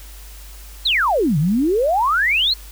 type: exponential two-way sweep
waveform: sine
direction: down then up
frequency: 4364 to 138.59 to 4364 Hz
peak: -14 dBFS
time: 0.85-2.54 s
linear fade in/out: 10 ms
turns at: 1.38 s
effects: added 50 Hz sine -36 dBFS peak until 2.71 s + white hiss -43 dBFS RMS until 2.71 s